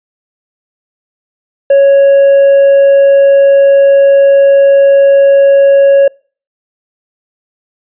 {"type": "tone with hard clipping", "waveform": "sine", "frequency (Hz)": 554.4, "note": "C#5", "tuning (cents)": 0, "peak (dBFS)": -3, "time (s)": [1.7, 6.08], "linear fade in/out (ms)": 5, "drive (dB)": 2, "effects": ["noise-tail reverb RT60 0.4 s tail -26 dB re dry", "resampled to 8000 Hz"]}